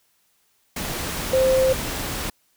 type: tone in noise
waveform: sine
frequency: 523.3 Hz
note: C5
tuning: in tune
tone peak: -15 dBFS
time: 1.33-1.73 s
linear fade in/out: 5 ms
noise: pink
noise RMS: -28 dBFS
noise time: 0.76-2.3 s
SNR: +10 dB
effects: white hiss -65 dBFS RMS until 2.56 s